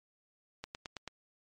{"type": "click train", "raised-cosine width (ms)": 0.2, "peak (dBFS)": -23, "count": 5, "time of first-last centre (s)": [0.64, 1.077], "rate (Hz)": 9.16, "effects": ["MP3 48 kbps"]}